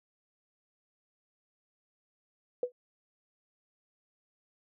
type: tone with exponential decay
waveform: sine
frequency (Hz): 493.9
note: B4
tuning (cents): 0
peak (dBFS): -23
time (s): 2.63-2.72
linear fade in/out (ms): 2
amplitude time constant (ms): 18
effects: none